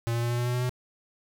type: tone with pitch steps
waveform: square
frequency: 116.54 / 117.76 / 118.99 / 120.23 / 121.49 / 122.76 / 124.04 / 125.34 Hz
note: A#2 / A#2 / A#2 / B2 / B2 / B2 / B2 / B2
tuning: 0 / +18 / +36 / -46 / -28 / -10 / +8 / +26 cents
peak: -26 dBFS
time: 0.07-0.694 s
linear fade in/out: 0 ms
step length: 78 ms
effects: none